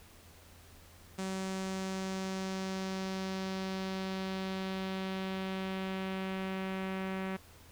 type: tone with low-pass filter sweep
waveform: sawtooth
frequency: 190 Hz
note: F#3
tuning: 46 cents sharp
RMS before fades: -37 dBFS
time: 1.18-7.37 s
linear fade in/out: 10 ms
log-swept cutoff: 8000 to 2300 Hz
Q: 1.6
effects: added 85 Hz sine -59 dBFS peak until 7.71 s + pink hiss -58 dBFS RMS until 7.71 s